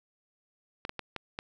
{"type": "clicks", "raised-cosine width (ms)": 0.3, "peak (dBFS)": -19, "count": 5, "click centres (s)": [0.851, 0.894, 0.993, 1.163, 1.389], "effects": []}